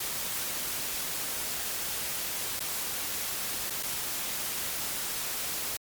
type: noise with dropouts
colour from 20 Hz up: white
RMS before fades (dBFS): -33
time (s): 0-5.77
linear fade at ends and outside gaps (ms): 5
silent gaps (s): 2.595-2.603 / 3.7-3.704 / 3.828-3.832
effects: MP3 96 kbps